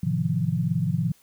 sine chord, F dominant seventh, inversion first, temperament just, 109.13 / 130.96 / 157.15 / 174.61 Hz, A2 / C3 / Eb3 / F3, -14 / +2 / +18 / 0 cents, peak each -30 / -28 / -26 / -26 dBFS, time 0.03-1.12 s, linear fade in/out 5 ms, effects white hiss -59 dBFS RMS until 1.22 s

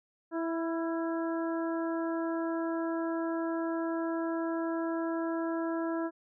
harmonic tone with a mistuned harmonic, 329.6 Hz, E4, in tune, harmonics 1 / 2 / 3 / 4 / 5, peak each -31 / -37 / -41 / -43 / -45 dBFS, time 0.31-6.11 s, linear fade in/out 50 ms, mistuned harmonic 4, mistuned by +28 cents, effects none

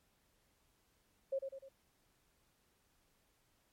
sine tone with echo, 540 Hz, C#5, 45 cents flat, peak -33 dBFS, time 1.32-1.39 s, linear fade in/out 10 ms, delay 100 ms, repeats 3, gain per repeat -6 dB, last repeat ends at 1.69 s, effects pink hiss -75 dBFS RMS until 3.72 s + MP3 64 kbps

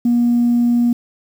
sine tone, 239.1 Hz, A#3, 44 cents sharp, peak -10 dBFS, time 0.05-0.93 s, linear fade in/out 5 ms, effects tanh soft clip ceiling -8 dBFS + 7-bit

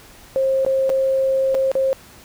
sine tone with dropouts, 533 Hz, C5, 32 cents sharp, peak -15 dBFS, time 0.36-1.93 s, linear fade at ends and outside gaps 0 ms, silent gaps 0.649-0.664 / 0.894-0.9 / 1.545-1.55 / 1.716-1.753 s, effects pink hiss -45 dBFS RMS until 2.24 s

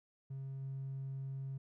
triangle tone with level steps, 135.1 Hz, C#3, 44 cents flat, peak -38 / -36 dBFS, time 0.3-1.58 s, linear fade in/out 10 ms, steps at 0.61 s, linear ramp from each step 20 ms, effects tanh soft clip ceiling -36 dBFS

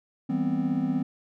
triangle chord, C major seventh, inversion first, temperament just, 163.52 / 196.22 / 245.3 / 261.6 Hz, E3 / G3 / B3 / C4, -14 / +2 / -12 / 0 cents, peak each -30 / -30 / -27 / -25 dBFS, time 0.29-1.03 s, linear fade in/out 10 ms, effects none

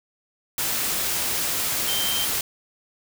sine tone in noise, 3136 Hz, G7, in tune, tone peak -26 dBFS, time 1.88-2.25 s, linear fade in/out 2 ms, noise white, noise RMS -25 dBFS, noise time 0.58-2.41 s, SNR -4 dB, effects none

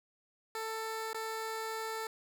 15% pulse tone with dropouts, 443.7 Hz, A4, 14 cents sharp, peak -30 dBFS, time 0.55-2.07 s, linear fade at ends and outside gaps 2 ms, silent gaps 1.132-1.145 s, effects none

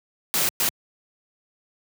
white noise bursts at uneven times, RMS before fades -22 dBFS, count 2, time 0.34-0.49 / 0.6-0.69 s, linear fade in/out 0 ms, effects high-pass 100 Hz 12 dB/octave

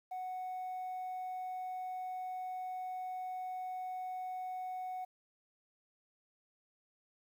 sine tone, 740 Hz, F#5, in tune, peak -36 dBFS, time 0.11-5.05 s, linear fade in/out 10 ms, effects tanh soft clip ceiling -37 dBFS + 11-bit

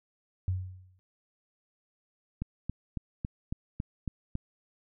sine tone with exponential decay, 92.5 Hz, F#2, in tune, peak -24 dBFS, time 0.48-0.99 s, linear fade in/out 0 ms, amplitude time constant 110 ms
click train, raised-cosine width 5 ms, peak -20 dBFS, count 8, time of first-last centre 2.42-4.354 s, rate 3.62 Hz
effects none

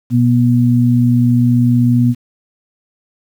sine tone pair together, 122.11 / 242.4 Hz, B2 / B3, -19 / -32 cents, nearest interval octave, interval 1187 cents, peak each -11 dBFS, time 0.1-2.15 s, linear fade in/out 50 ms, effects 7-bit

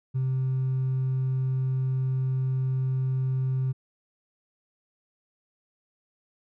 triangle tone with hard clipping, 130.81 Hz, C3, in tune, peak -23 dBFS, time 0.14-3.73 s, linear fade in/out 20 ms, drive 2 dB, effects none

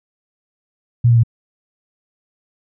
sine tone with pitch steps, 119.6 / 117.7 / 115.2 Hz, A#2 / A#2 / A#2, +45 / +17 / -20 cents, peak -8 dBFS, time 1.04-1.235 s, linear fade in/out 10 ms, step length 65 ms, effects none

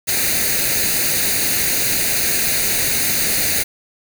white noise with comb filter, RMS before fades -18 dBFS, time 0.07-3.64 s, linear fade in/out 20 ms, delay 0.46 ms, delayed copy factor +0.7, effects none

